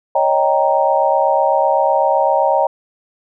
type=chord; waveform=sine; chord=Eb dominant seventh; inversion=third; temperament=equal; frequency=554.4 / 622.3 / 784 / 932.3 Hz; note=Db5 / Eb5 / G5 / Bb5; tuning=0 / 0 / 0 / 0 cents; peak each=-17 dBFS; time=0.15-2.67 s; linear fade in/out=5 ms; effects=none